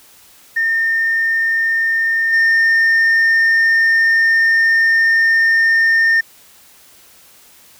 sine tone with level steps, 1817 Hz, A#6, 45 cents flat, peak -12 / -7 dBFS, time 0.56-6.21 s, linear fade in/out 10 ms, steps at 2.32 s, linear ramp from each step 20 ms, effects tanh soft clip ceiling -9 dBFS + white hiss -46 dBFS RMS until 7.79 s

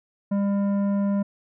sine tone with tanh clipping, 200.2 Hz, G3, 37 cents sharp, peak -22 dBFS, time 0.31-1.23 s, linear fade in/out 10 ms, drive 11 dB, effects none

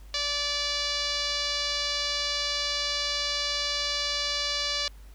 5% pulse tone with low-pass filter, 580 Hz, D5, 22 cents flat, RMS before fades -29 dBFS, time 0.14-4.88 s, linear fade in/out 2 ms, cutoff 4600 Hz, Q 2.7, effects added 50 Hz sine -44 dBFS peak until 5.14 s + pink hiss -59 dBFS RMS until 5.14 s

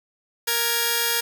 5% pulse tone pair together, 467.9 / 1661.2 Hz, A#4 / G#6, +6 / 0 cents, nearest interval octave + minor seventh, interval 2194 cents, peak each -12 dBFS, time 0.47-1.21 s, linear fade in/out 10 ms, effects none

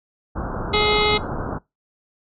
pink low-pass noise, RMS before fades -27 dBFS, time 0.35-1.59 s, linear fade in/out 20 ms, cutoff 1500 Hz, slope 96 dB/octave
harmonic tone, 421.2 Hz, G#4, 24 cents sharp, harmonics 1 / 2 / 3 / 5 / 6 / 7 / 8 / 9 / 10, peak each -20 / -25 / -25 / -24 / -31 / -30 / -27 / -28 / -29 dBFS, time 0.73-1.18 s, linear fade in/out 10 ms
effects noise-tail reverb RT60 0.2 s tail -22 dB re dry

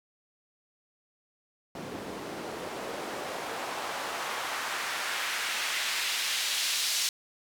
white noise with band-pass filter sweep, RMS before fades -33 dBFS, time 1.75-7.09 s, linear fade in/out 2 ms, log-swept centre 260 to 4300 Hz, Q 0.98, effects none

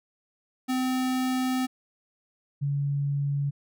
square / sine tone pair in turn, 256.9 / 141.79 Hz, C4 / C#3, -32 / +40 cents, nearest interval minor seventh, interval 1028 cents, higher first, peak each -25 / -24 dBFS, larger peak second, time 0.68-1.67 / 2.61-3.51 s, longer first, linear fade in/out 20 ms, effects none

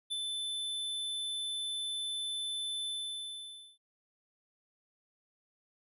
square tone with ADSR envelope, 3520 Hz, A7, in tune, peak -33 dBFS, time 0.1-3.78 s, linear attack 20 ms, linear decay 41 ms, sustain -2 dB, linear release 910 ms, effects resampled to 32000 Hz

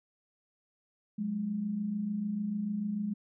sine tone pair together, 182.51 / 209.3 Hz, F#3 / G#3, -23 / +14 cents, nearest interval major second, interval 237 cents, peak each -39 / -31 dBFS, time 1.18-3.14 s, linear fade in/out 10 ms, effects none

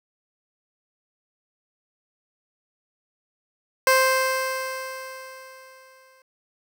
15% pulse tone with exponential decay, 523.3 Hz, C5, in tune, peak -8 dBFS, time 3.87-6.22 s, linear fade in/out 2 ms, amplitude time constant 510 ms, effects none

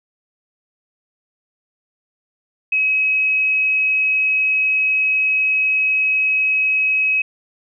sine tone, 2552 Hz, D#7, 43 cents sharp, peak -14 dBFS, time 2.72-7.22 s, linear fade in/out 5 ms, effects none

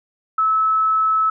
sine tone, 1300 Hz, E6, 24 cents flat, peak -14 dBFS, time 0.38-1.3 s, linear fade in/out 5 ms, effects none

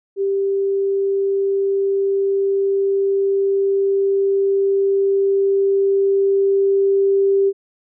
sine tone with level ramp, 393.2 Hz, G4, 5 cents sharp, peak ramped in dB -16 to -12 dBFS, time 0.16-7.53 s, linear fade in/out 50 ms, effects none

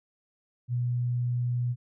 sine tone, 122.2 Hz, B2, 18 cents flat, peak -25 dBFS, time 0.68-1.76 s, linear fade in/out 50 ms, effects none

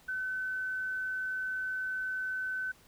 sine tone, 1518 Hz, F#6, 44 cents sharp, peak -32 dBFS, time 0.08-2.72 s, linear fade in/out 10 ms, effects pink hiss -61 dBFS RMS until 2.87 s

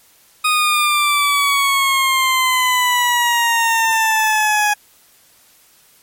20% pulse exponential sweep, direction down, 1247 to 830.6 Hz, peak -8 dBFS, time 0.44-4.74 s, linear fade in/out 10 ms, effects white hiss -51 dBFS RMS until 6.02 s + MP3 64 kbps

